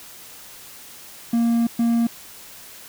triangle tone bursts at uneven times, 233.1 Hz, A#3, in tune, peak -14 dBFS, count 2, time 1.33-1.67 / 1.79-2.07 s, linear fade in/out 5 ms, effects white hiss -42 dBFS RMS until 2.88 s

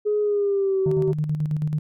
sine tone with pitch glide, 419 to 382 Hz, G#4 to G4, +15 to -45 cents, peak -18 dBFS, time 0.05-1.13 s, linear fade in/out 20 ms, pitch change -160 cents, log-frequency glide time 0.21-0.8 s
sine tone with tremolo, 152 Hz, D#3, 40 cents flat, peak -19 dBFS, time 0.86-1.79 s, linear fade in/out 2 ms, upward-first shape square, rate 9.2 Hz, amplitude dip 50%
effects tanh soft clip ceiling -13 dBFS

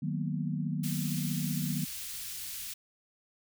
sine chord, B major seventh, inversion first, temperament just, 154.34 / 185.21 / 231.5 / 246.9 Hz, D#3 / F#3 / A#3 / B3, -14 / +2 / -12 / 0 cents, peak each -33 / -35 / -38 / -39 dBFS, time 0.02-1.85 s, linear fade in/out 10 ms
white band-stop noise, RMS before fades -40 dBFS, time 0.83-2.74 s, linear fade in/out 10 ms, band 120 to 2400 Hz, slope 12 dB/octave
effects none

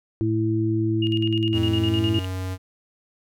harmonic tone, 110 Hz, A2, in tune, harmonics 1 / 2 / 3, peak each -23 / -31 / -22 dBFS, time 0.21-2.19 s, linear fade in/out 0 ms
sine tone with tremolo, 2850 Hz, F7, 34 cents sharp, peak -26 dBFS, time 1.02-2.25 s, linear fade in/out 5 ms, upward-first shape square, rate 9.8 Hz, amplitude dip 80%
square tone with pitch glide, 87.31 to 93.04 Hz, F2 to F#2, 0 to +10 cents, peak -27 dBFS, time 1.52-2.58 s, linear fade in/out 50 ms, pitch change +110 cents, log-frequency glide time 1.65-2.06 s
effects none

